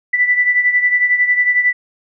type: beating tone pair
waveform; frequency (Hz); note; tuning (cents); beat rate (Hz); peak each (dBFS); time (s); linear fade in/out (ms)
sine; 1975.5 / 1986.5; B6 / B6; 0 / +10; 11; -12 / -18; 0.13-1.73; 10
effects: none